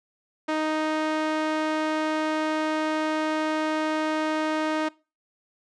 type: tone with band-pass filter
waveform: sawtooth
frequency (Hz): 311.1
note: D#4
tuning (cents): 0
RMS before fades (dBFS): -26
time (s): 0.48-4.89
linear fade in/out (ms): 10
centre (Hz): 1000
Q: 0.5
effects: noise-tail reverb RT60 0.3 s tail -22 dB re dry + resampled to 22050 Hz